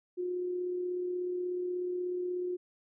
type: tone with amplitude modulation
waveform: sine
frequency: 359.4 Hz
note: F4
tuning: 50 cents sharp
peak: -30 dBFS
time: 0.17-2.57 s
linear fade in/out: 20 ms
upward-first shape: sine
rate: 36.5 Hz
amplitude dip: 30%
effects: none